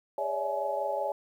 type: tone cluster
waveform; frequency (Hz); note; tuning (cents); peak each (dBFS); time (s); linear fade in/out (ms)
sine; 409.6 / 562 / 587 / 653 / 846; G#4 / C#5 / D5 / E5 / G#5; -24 / +24 / -1 / -17 / +32; -40 / -32 / -38 / -35 / -33; 0.18-1.12; 2
effects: 10-bit